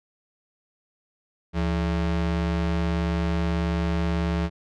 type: ring-modulated tone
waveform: square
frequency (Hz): 124.2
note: B2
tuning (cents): +10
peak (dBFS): -20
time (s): 1.53-4.5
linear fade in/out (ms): 50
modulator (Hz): 49.2
effects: low-pass 4000 Hz 12 dB/octave